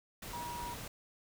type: tone in noise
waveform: sine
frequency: 959 Hz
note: A#5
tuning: 49 cents sharp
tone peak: -40 dBFS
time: 0.33-0.74 s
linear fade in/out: 5 ms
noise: pink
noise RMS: -45 dBFS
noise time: 0.22-0.88 s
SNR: +2 dB
effects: none